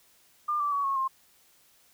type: tone with pitch steps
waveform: sine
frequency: 1200 / 1163.8 / 1128.7 / 1094.7 / 1061.7 Hz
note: D6 / D6 / C#6 / C#6 / C6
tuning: +37 / -16 / +31 / -22 / +25 cents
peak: -25 dBFS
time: 0.48-1.08 s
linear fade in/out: 10 ms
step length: 120 ms
effects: white hiss -62 dBFS RMS until 1.93 s